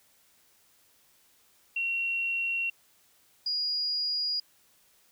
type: tone pair in turn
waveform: sine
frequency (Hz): 2736 / 4875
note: F7 / D#8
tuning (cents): -36 / -36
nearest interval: minor seventh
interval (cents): 1000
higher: second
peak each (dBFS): -27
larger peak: neither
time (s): 1.76-2.7 / 3.46-4.4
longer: neither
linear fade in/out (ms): 5
effects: white hiss -64 dBFS RMS until 5.11 s